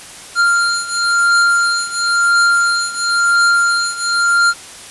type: beating tone pair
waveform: square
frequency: 1393 / 1393.97 Hz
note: F6 / F6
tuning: -5 / -4 cents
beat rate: 0.97 Hz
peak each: -14 / -17 dBFS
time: 0.35-4.54 s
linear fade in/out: 50 ms
effects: white hiss -34 dBFS RMS until 4.9 s + resampled to 24000 Hz